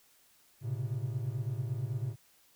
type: tone cluster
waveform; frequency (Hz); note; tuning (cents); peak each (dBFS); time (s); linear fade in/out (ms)
triangle; 111 / 127.2 / 136.2; A2 / C3 / C#3; +16 / -48 / -30; -34 / -35 / -36; 0.61-2.16; 50
effects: white hiss -65 dBFS RMS until 2.55 s